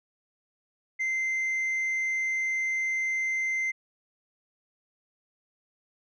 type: tone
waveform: sine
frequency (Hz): 2079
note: C7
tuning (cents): -12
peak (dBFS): -23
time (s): 0.99-3.72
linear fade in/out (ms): 20
effects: tanh soft clip ceiling -25 dBFS